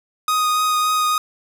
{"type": "tone with vibrato", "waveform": "45% pulse", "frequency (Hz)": 1244.5, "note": "D#6", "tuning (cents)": 0, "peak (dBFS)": -16, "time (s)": [0.28, 1.18], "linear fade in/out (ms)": 2, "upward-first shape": "triangle", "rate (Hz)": 3.5, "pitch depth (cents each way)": 13, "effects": []}